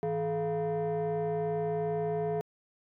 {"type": "tone with frequency modulation", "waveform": "sine", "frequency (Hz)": 426.2, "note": "G#4", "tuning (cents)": 45, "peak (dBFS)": -26, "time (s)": [0.03, 2.41], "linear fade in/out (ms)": 0, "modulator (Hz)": 265, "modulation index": 0.96, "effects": ["tanh soft clip ceiling -27 dBFS"]}